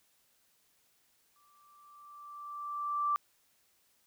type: tone with exponential growth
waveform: sine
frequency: 1171 Hz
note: D6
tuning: 5 cents flat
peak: -26 dBFS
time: 1.36-3.16 s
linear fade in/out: 0 ms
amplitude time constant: 390 ms
effects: white hiss -71 dBFS RMS until 4.06 s